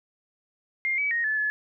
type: tone with pitch steps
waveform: sine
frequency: 2116 / 2283 / 1867 / 1733 / 1714 Hz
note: C7 / D7 / A#6 / A6 / A6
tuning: +19 / -50 / +2 / -27 / -46 cents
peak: -23 dBFS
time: 0.85-1.5 s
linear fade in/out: 0 ms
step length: 130 ms
effects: none